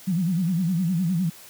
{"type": "tone with vibrato", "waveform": "sine", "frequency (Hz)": 176, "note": "F3", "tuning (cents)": 14, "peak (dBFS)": -20, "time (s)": [0.07, 1.3], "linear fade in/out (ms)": 10, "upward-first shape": "sine", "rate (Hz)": 9.8, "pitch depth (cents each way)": 160, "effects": ["white hiss -46 dBFS RMS until 1.49 s", "high-pass 60 Hz 12 dB/octave"]}